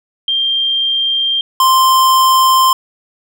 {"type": "tone pair in turn", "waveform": ["sine", "square"], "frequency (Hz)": [3182, 1045.4], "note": ["G7", "C6"], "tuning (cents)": [25, -2], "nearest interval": "octave + perfect fifth", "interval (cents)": 1927, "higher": "first", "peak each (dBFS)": [-12, -8], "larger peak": "second", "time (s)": [[0.28, 1.41], [1.6, 2.73]], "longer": "neither", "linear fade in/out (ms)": 2, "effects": []}